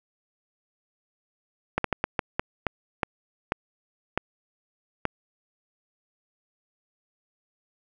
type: slowing click train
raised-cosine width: 0.5 ms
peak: -8 dBFS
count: 11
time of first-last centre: 1.78-5.053 s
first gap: 63 ms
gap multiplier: 1.34
effects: none